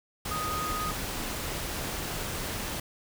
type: tone in noise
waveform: sine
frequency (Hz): 1245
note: D#6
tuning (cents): +1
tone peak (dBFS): -31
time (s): 0.31-0.91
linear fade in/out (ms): 5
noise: pink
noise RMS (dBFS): -34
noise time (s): 0.25-2.8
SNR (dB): 0
effects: none